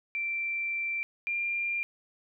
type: tone pair in turn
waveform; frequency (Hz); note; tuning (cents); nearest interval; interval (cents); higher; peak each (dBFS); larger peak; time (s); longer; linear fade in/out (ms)
sine; 2349 / 2390; D7 / D7; 0 / +30; unison; 30; second; -29 / -28; second; 0.15-1.03 / 1.27-1.83; first; 0
effects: none